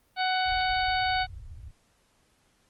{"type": "harmonic tone", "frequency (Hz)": 745, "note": "F#5", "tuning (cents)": 12, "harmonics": [1, 2, 3, 4, 5, 6], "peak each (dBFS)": [-26, -31, -34, -37, -36, -36], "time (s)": [0.16, 1.27], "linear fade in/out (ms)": 50}
{"type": "low-pass noise", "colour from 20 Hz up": "pink", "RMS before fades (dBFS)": -42, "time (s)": [0.45, 1.71], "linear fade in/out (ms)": 10, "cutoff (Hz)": 110, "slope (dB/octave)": 48}
{"effects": ["pink hiss -67 dBFS RMS until 2.69 s", "Opus 32 kbps"]}